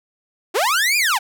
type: linear two-way sweep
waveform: sawtooth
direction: up then down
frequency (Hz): 316.6 to 2489 to 708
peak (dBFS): -12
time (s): 0.54-1.19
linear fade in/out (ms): 20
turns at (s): 0.97
effects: none